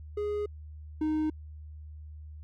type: tone pair in turn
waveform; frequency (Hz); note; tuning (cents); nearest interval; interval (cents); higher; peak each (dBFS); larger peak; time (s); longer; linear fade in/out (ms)
triangle; 415.3 / 309.2; G#4 / D#4; 0 / -11; perfect fourth; 511; first; -27 / -24; second; 0.17-0.46 / 1.01-1.3; neither; 5
effects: added 76 Hz sine -42 dBFS peak until 2.43 s